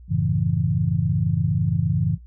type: chord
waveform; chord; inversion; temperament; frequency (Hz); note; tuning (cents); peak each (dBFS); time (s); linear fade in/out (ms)
sine; F# minor seventh; none; equal; 92.5 / 110 / 138.59 / 164.81; F#2 / A2 / C#3 / E3; 0 / 0 / 0 / 0; -26 / -25 / -23 / -23; 0.08-2.18; 50
effects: noise-tail reverb RT60 0.1 s tail -18 dB re dry + added 60 Hz sine -41 dBFS peak until 2.26 s